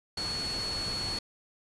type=tone in noise; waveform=sine; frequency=4382 Hz; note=C#8; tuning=21 cents flat; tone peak=-32 dBFS; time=0.17-1.19 s; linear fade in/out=5 ms; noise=pink; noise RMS=-38 dBFS; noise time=0.17-1.19 s; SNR=+3 dB; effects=resampled to 24000 Hz